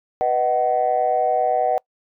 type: chord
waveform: sine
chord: B major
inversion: none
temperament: equal with one note detuned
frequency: 493.9 / 622.3 / 752.1 Hz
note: B4 / D#5 / F#5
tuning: 0 / 0 / +28 cents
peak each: -23 / -21 / -18 dBFS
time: 0.21-1.78 s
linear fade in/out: 0 ms
effects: noise-tail reverb RT60 0.1 s tail -25 dB re dry + tanh soft clip ceiling -9 dBFS